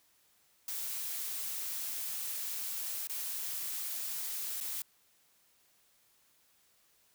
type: noise with dropouts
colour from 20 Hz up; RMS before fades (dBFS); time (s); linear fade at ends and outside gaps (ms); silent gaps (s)
blue; -38; 0.68-4.82; 2; 3.072-3.096 / 4.603-4.609
effects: white hiss -69 dBFS RMS until 7.14 s